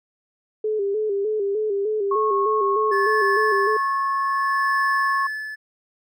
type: tone with vibrato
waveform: sine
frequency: 413.9 Hz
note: G#4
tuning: 6 cents flat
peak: -20 dBFS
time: 0.64-3.77 s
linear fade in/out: 5 ms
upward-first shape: square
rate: 3.3 Hz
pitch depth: 67 cents each way
type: tone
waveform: sine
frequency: 1094 Hz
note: C#6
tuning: 23 cents flat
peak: -20 dBFS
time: 2.11-5.27 s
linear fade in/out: 5 ms
type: tone with tremolo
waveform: triangle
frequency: 1733 Hz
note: A6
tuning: 27 cents flat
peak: -19 dBFS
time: 2.91-5.56 s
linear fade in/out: 20 ms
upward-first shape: sine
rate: 0.64 Hz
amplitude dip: 70%
effects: none